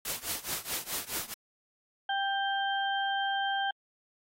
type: noise with tremolo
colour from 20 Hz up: white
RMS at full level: -32 dBFS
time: 0.05-1.34 s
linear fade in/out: 2 ms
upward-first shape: triangle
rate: 4.7 Hz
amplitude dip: 95%
type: harmonic tone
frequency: 788 Hz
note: G5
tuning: 9 cents sharp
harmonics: 1 / 2 / 4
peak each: -30 / -33 / -36 dBFS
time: 2.09-3.71 s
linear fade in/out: 5 ms
effects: AAC 48 kbps